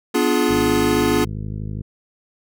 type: chord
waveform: square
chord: B diminished seventh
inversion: none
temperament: equal with one note detuned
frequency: 246.9 / 293.7 / 349.2 / 422.8 Hz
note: B3 / D4 / F4 / Ab4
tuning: 0 / 0 / 0 / +31 cents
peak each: -22 dBFS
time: 0.14-1.25 s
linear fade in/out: 10 ms
type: harmonic tone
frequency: 52.3 Hz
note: G#1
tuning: 13 cents sharp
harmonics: 1 / 2 / 3 / 4 / 5 / 6 / 7 / 8 / 9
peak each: -31 / -28 / -31 / -34 / -44 / -43 / -48 / -47 / -50 dBFS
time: 0.49-1.82 s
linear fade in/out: 5 ms
effects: none